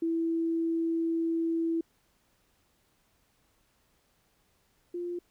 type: tone pair in turn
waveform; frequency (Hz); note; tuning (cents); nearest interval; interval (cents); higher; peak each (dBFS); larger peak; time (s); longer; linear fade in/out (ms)
sine; 330 / 349.6; E4 / F4; +2 / +2; minor second; 100; second; -26 / -32; first; 0.02-1.81 / 4.94-5.19; first; 5
effects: pink hiss -70 dBFS RMS until 5.3 s